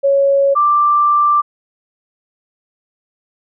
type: tone pair in turn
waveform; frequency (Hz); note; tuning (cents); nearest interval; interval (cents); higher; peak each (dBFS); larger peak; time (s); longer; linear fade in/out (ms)
sine; 554.4 / 1178.5; C#5 / D6; 0 / +6; octave + minor second; 1306; second; -9; neither; 0.03-0.55 / 0.55-1.42; second; 20
effects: none